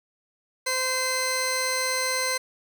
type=tone pair together; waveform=15% pulse; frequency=516 / 2064 Hz; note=C5 / C7; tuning=-24 / -24 cents; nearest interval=2 octaves; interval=2400 cents; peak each=-21 dBFS; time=0.66-2.38 s; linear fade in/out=10 ms; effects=none